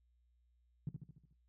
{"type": "tone with echo", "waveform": "sine", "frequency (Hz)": 146.83, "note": "D3", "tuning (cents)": 0, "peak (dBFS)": -35, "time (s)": [0.87, 0.89], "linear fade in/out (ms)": 2, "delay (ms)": 73, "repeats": 6, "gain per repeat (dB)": -5, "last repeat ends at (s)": 1.328, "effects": ["noise-tail reverb RT60 0.2 s tail -17 dB re dry", "added 60 Hz sine -70 dBFS peak until 1.48 s"]}